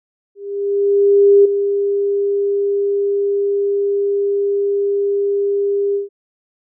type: tone with ADSR envelope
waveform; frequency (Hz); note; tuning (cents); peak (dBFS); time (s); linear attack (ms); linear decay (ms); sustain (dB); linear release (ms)
sine; 401.7; G4; +42; -5; 0.35-6.09; 1100; 8; -9; 140
effects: none